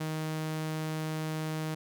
sawtooth tone, 156.8 Hz, D#3, 14 cents sharp, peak -28 dBFS, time 0-1.75 s, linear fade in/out 10 ms, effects none

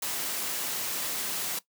white noise, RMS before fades -32 dBFS, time 0.02-1.59 s, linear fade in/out 5 ms, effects noise-tail reverb RT60 0.1 s tail -17 dB re dry + high-pass 150 Hz 12 dB/octave

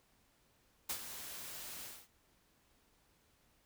white noise with ADSR envelope, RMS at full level -37 dBFS, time 0.89-2.08 s, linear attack 8 ms, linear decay 78 ms, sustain -10 dB, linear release 250 ms, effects pink hiss -72 dBFS RMS until 3.65 s

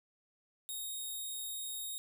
5% pulse tone, 3729 Hz, A#7, in tune, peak -31 dBFS, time 0.69-1.98 s, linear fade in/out 0 ms, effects none

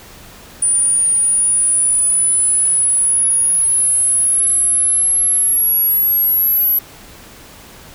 sine exponential sweep, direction up, 9397 to 11770 Hz, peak -11 dBFS, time 0.62-6.79 s, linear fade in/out 5 ms, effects pink hiss -39 dBFS RMS until 7.94 s

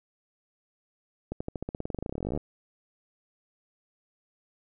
accelerating click train, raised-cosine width 2 ms, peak -19 dBFS, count 29, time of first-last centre 1.32-2.375 s, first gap 85 ms, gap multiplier 0.93, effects none

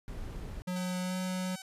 brown noise, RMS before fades -40 dBFS, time 0.08-0.62 s, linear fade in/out 0 ms
square tone with pitch glide, 181.5 to 184.35 Hz, F#3 to F#3, -33 to -6 cents, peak -33 dBFS, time 0.67-1.56 s, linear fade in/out 10 ms, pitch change +27 cents, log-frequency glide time 0.99-1.17 s
5% pulse tone with vibrato, 751 Hz, F#5, 26 cents sharp, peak -32 dBFS, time 0.76-1.62 s, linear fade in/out 2 ms, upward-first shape square, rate 2.9 Hz, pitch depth 19 cents each way
effects resampled to 32000 Hz

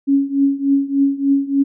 sine tone with tremolo, 277.2 Hz, C#4, in tune, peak -9 dBFS, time 0.07-1.64 s, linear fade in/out 20 ms, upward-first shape triangle, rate 3.4 Hz, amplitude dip 90%, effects none

